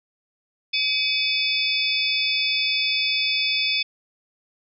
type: tone cluster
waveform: sine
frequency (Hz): 2294 / 2545 / 3497 / 4547 / 5130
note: D7 / D#7 / A7 / C#8 / E8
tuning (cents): -41 / +39 / -11 / +43 / -48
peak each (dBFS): -31 / -25 / -24 / -29 / -27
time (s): 0.73-3.83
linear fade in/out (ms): 10
effects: none